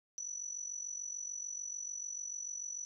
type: tone with amplitude modulation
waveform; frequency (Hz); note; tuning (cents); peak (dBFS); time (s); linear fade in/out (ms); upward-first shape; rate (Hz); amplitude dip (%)
sine; 5930; F#8; +3; -36; 0.18-2.85; 0; sine; 46.8; 75
effects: none